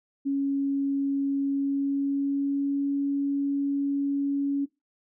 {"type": "tone with pitch glide", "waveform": "sine", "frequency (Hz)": [277.2, 280.4], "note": ["C#4", "C#4"], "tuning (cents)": [0, 20], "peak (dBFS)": -23, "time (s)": [0.25, 4.66], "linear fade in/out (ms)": 20, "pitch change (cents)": 20, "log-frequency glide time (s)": [1.49, 2.88], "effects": ["noise-tail reverb RT60 0.2 s tail -18 dB re dry"]}